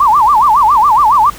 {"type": "tone with vibrato", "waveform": "sine", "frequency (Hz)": 1004, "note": "B5", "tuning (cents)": 28, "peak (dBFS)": -5, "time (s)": [0, 1.3], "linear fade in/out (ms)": 5, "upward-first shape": "sine", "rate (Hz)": 7.2, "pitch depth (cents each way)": 300, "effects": ["added 50 Hz sine -34 dBFS peak until 1.38 s", "pink hiss -32 dBFS RMS until 1.38 s"]}